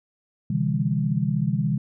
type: tone cluster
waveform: sine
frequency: 129.4 / 148.6 / 164.9 / 201.7 Hz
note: C3 / D3 / E3 / G3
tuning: -19 / +21 / +1 / +50 cents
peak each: -26 dBFS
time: 0.5-1.78 s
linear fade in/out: 5 ms
effects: none